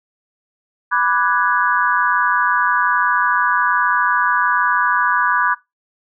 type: chord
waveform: sine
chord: G# half-diminished seventh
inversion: first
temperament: equal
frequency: 987.8 / 1174.7 / 1480 / 1661.2 Hz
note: B5 / D6 / F#6 / G#6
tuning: 0 / 0 / 0 / 0 cents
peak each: -19 dBFS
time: 0.91-5.55 s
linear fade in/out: 20 ms
effects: noise-tail reverb RT60 0.2 s tail -20 dB re dry